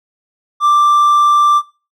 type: tone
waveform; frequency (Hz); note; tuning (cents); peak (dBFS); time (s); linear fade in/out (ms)
triangle; 1178; D6; +5; -6; 0.6-1.62; 50
effects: noise-tail reverb RT60 0.3 s tail -17 dB re dry